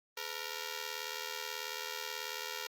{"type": "ring-modulated tone", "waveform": "5% pulse", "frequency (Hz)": 466.2, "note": "A#4", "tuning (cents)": 0, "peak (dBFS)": -24, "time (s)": [0.17, 2.67], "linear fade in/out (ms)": 5, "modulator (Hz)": 39.2, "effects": ["Opus 32 kbps"]}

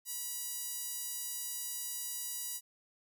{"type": "tone with high-pass filter", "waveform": "sawtooth", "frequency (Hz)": 970, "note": "B5", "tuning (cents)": -31, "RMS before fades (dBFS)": -40, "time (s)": [0.05, 2.61], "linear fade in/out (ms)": 50, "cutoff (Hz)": 8200, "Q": 0.78, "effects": []}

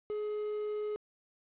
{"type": "tone", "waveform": "triangle", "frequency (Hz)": 421.4, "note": "G#4", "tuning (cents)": 25, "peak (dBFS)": -31, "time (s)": [0.1, 0.96], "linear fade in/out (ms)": 0, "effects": ["resampled to 8000 Hz", "10-bit"]}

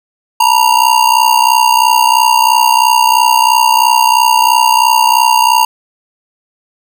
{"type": "ring-modulated tone", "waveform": "square", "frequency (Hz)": 932.3, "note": "A#5", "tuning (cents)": 0, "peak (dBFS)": -4, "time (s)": [0.4, 5.65], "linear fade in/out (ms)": 5, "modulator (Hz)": 31.5, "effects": []}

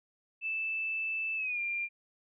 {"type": "tone with pitch glide", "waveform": "sine", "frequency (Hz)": [2637, 2390], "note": ["E7", "D7"], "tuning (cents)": [0, 30], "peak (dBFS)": -31, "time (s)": [0.41, 1.89], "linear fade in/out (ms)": 50, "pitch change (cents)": -170, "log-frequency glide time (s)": [1.36, 1.6], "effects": []}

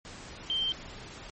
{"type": "tone in noise", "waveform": "sine", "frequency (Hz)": 3136, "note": "G7", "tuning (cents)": 0, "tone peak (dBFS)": -27, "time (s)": [0.5, 0.72], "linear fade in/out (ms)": 0, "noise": "pink", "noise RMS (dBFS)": -45, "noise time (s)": [0.05, 1.3], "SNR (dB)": 15, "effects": ["MP3 32 kbps"]}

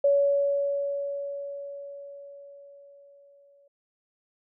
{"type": "tone with exponential decay", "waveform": "sine", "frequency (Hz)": 564, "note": "C#5", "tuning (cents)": 30, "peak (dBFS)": -17, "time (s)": [0.04, 3.68], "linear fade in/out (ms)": 5, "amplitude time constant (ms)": 790, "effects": []}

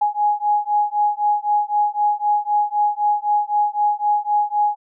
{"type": "beating tone pair", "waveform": "sine", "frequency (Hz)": [830.6, 834.5], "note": ["G#5", "G#5"], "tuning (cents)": [0, 8], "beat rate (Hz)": 3.9, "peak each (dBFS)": -19, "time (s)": [0.01, 4.76], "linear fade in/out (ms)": 10, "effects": []}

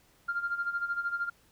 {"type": "tone with tremolo", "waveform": "sine", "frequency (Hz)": 1396.9, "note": "F6", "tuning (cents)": 0, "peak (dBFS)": -26, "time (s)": [0.28, 1.3], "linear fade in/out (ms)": 10, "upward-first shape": "sine", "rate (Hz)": 13, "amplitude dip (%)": 75, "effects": ["tanh soft clip ceiling -22 dBFS", "pink hiss -64 dBFS RMS until 1.51 s"]}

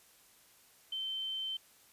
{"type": "tone", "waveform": "sine", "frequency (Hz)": 3095, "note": "G7", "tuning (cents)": -23, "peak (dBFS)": -35, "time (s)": [0.92, 1.57], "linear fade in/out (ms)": 5, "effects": ["white hiss -63 dBFS RMS until 1.92 s", "resampled to 32000 Hz"]}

